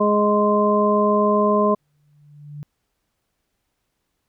harmonic tone, 208.2 Hz, G#3, 5 cents sharp, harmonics 1 / 2 / 3 / 5, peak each -20 / -20 / -20 / -20 dBFS, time 0-1.75 s, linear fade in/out 10 ms
sine tone with exponential growth, 146.83 Hz, D3, in tune, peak -29 dBFS, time 1.8-2.63 s, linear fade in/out 0 ms, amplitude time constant 180 ms
effects pink hiss -74 dBFS RMS until 4.28 s

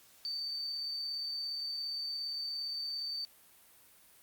sine tone with amplitude modulation, 4574 Hz, D8, 47 cents flat, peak -34 dBFS, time 0.25-3.25 s, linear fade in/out 0 ms, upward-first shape sine, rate 37.3 Hz, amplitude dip 25%, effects white hiss -61 dBFS RMS until 4.22 s + Opus 48 kbps

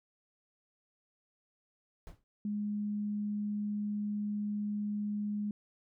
brown noise with exponential decay, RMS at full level -42 dBFS, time 2.07-2.24 s, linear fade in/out 0 ms, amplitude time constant 36 ms
sine tone, 207.7 Hz, G#3, in tune, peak -32 dBFS, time 2.45-5.51 s, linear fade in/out 2 ms
effects none

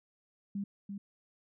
sine tone with echo, 199.9 Hz, G3, 34 cents sharp, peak -33 dBFS, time 0.55-0.64 s, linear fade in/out 5 ms, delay 340 ms, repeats 1, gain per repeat -5 dB, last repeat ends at 0.98 s, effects none

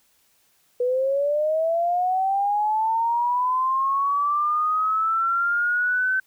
sine linear sweep, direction up, 486.4 to 1536 Hz, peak -19 dBFS, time 0.8-6.2 s, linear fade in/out 5 ms, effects white hiss -63 dBFS RMS until 6.26 s

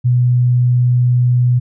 sine tone, 123.47 Hz, B2, in tune, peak -9 dBFS, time 0.04-1.6 s, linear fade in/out 20 ms, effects none

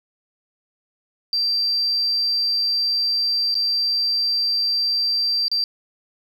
sine tone with dropouts, 4699 Hz, D8, in tune, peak -17 dBFS, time 1.33-5.64 s, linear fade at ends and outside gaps 1 ms, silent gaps 3.543-3.552 / 5.482-5.515 s, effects tanh soft clip ceiling -13 dBFS + 9-bit

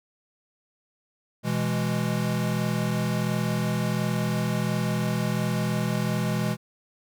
square chord, E major, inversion second, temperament equal, 123.47 / 164.81 / 207.7 Hz, B2 / E3 / G#3, 0 / 0 / 0 cents, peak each -29 dBFS, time 1.43-6.57 s, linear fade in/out 50 ms, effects none

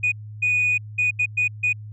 sine tone bursts at uneven times, 2473 Hz, D#7, 11 cents flat, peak -16 dBFS, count 6, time 0.03-0.12 / 0.42-0.78 / 0.98-1.11 / 1.19-1.26 / 1.37-1.48 / 1.63-1.73 s, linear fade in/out 10 ms, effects tanh soft clip ceiling -14 dBFS + added 106 Hz sine -34 dBFS peak until 1.92 s

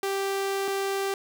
sawtooth tone pair in turn, 392 / 392 Hz, G4 / G4, 0 / 0 cents, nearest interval unison, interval 0 cents, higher neither, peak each -22 dBFS, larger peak neither, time 0.03-0.68 / 0.68-1.14 s, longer first, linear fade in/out 2 ms, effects none

